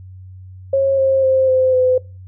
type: tone with pitch steps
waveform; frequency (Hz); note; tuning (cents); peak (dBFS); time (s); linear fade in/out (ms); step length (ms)
sine; 543 / 534.3 / 525.7 / 517.3 / 509; C#5 / C5 / C5 / C5 / C5; -36 / +36 / +8 / -20 / -48; -11; 0.73-1.98; 5; 250
effects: noise-tail reverb RT60 0.3 s tail -22 dB re dry + added 93 Hz sine -34 dBFS peak until 2.27 s